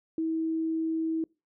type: tone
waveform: sine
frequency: 322.8 Hz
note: E4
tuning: 36 cents flat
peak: -26 dBFS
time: 0.18-1.24 s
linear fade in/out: 2 ms
effects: noise-tail reverb RT60 0.3 s tail -26 dB re dry